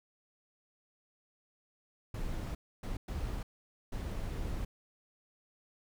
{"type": "noise bursts at uneven times", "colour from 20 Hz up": "brown", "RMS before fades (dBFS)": -37, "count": 4, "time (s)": [[2.14, 2.55], [2.83, 2.97], [3.08, 3.43], [3.92, 4.65]], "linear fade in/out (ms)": 5, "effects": []}